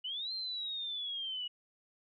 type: linear two-way sweep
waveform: sine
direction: up then down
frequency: 2900 to 4186 to 2900 Hz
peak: -36 dBFS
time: 0.04-1.48 s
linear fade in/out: 10 ms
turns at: 0.33 s
effects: none